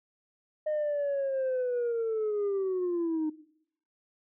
sine linear sweep, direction down, 616 to 305.5 Hz, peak -25 dBFS, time 0.66-3.3 s, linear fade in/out 10 ms, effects noise-tail reverb RT60 0.7 s tail -19 dB re dry + tanh soft clip ceiling -25 dBFS

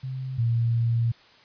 sine tone pair in turn, 130.81 / 116.54 Hz, C3 / A#2, 0 / 0 cents, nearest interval major second, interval 200 cents, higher first, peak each -29 / -20 dBFS, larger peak second, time 0.03-0.38 / 0.38-1.12 s, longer second, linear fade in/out 10 ms, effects white hiss -54 dBFS RMS until 1.44 s + resampled to 11025 Hz

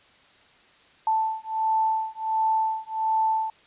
sine beating tone pair, 881 / 882.4 Hz, A5 / A5, +2 / +5 cents, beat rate 1.4 Hz, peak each -25 dBFS, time 1.07-3.5 s, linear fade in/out 2 ms, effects white hiss -56 dBFS RMS until 3.66 s + resampled to 8000 Hz

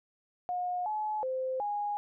sine tone with pitch steps, 719 / 854 / 519 / 825 Hz, F#5 / G#5 / C5 / G#5, -50 / +48 / -14 / -12 cents, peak -30 dBFS, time 0.49-1.97 s, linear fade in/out 0 ms, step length 370 ms, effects none

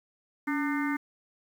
harmonic tone with a mistuned harmonic, 300 Hz, D4, 37 cents sharp, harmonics 1 / 3 / 4 / 5 / 6 / 7, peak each -28 / -38 / -38 / -38 / -38 / -37 dBFS, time 0.47-0.97 s, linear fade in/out 10 ms, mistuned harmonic 1, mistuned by -95 cents, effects 9-bit

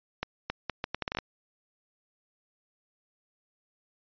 accelerating click train, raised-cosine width 0.3 ms, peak -14 dBFS, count 11, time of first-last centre 0.23-1.187 s, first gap 270 ms, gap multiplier 0.73, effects resampled to 11025 Hz

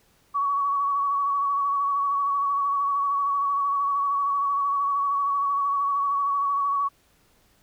sine tone with vibrato, 1125 Hz, C#6, 25 cents sharp, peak -21 dBFS, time 0.34-6.89 s, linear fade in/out 20 ms, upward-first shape sine, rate 13 Hz, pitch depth 28 cents each way, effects pink hiss -62 dBFS RMS until 7.62 s

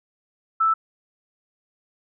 sine tone, 1318.5 Hz, E6, in tune, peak -16 dBFS, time 0.6-0.74 s, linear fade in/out 10 ms, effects none

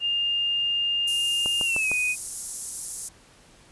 sine tone with pitch glide, 2814 to 2493 Hz, F7 to D#7, +12 to +3 cents, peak -22 dBFS, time 0-2.16 s, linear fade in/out 50 ms, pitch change -209 cents, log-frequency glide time 1.63-1.91 s
white high-pass noise, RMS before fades -30 dBFS, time 1.07-3.09 s, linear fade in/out 10 ms, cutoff 6800 Hz, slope 24 dB/octave
click train, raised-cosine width 1 ms, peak -19 dBFS, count 4, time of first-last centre 1.46-1.916 s, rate 6.58 Hz
effects pink hiss -54 dBFS RMS until 3.71 s + resampled to 24000 Hz

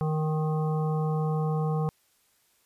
harmonic tone with a mistuned harmonic, 155.56 Hz, D#3, in tune, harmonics 1 / 3 / 5 / 7 / 8, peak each -25 / -33 / -36 / -40 / -45 dBFS, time 0.01-1.89 s, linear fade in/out 0 ms, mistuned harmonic 7, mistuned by -20 cents, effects white hiss -67 dBFS RMS until 2.65 s + resampled to 32000 Hz

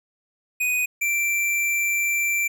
square tone pair in turn, 2489 / 2349 Hz, D#7 / D7, 0 / 0 cents, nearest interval minor second, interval 100 cents, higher first, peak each -21 dBFS, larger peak neither, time 0.6-0.86 / 1.01-2.48 s, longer second, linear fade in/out 10 ms, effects none

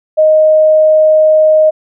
sine tone, 622.3 Hz, D#5, in tune, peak -4 dBFS, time 0.17-1.71 s, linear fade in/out 20 ms, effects none

